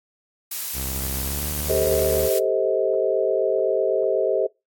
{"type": "noise", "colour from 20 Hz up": "blue", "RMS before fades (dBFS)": -28, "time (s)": [0.51, 2.39], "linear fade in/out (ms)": 5}
{"type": "tone with pitch glide", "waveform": "sawtooth", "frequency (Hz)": [66.8, 74.55], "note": ["C2", "D2"], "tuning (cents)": [36, 27], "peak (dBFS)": -25, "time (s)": [0.73, 2.3], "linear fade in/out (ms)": 50, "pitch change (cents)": 191, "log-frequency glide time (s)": [1.21, 1.45]}
{"type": "chord", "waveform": "sine", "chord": "A half-diminished seventh", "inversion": "third", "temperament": "equal with one note detuned", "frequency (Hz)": [392, 440, 523.3, 634.6], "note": ["G4", "A4", "C5", "Eb5"], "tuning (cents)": [0, 0, 0, 34], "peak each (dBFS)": -24, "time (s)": [1.69, 4.47], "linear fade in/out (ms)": 10}
{"effects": ["noise-tail reverb RT60 0.2 s tail -21 dB re dry", "AAC 64 kbps"]}